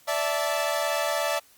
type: chord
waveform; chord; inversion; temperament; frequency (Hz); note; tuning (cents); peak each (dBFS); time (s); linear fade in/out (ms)
sawtooth; D suspended second; none; equal with one note detuned; 582.6 / 659.3 / 880; D5 / E5 / A5; -14 / 0 / 0; -24 / -24 / -28; 0.07-1.4; 20
effects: white hiss -57 dBFS RMS until 1.57 s + Opus 48 kbps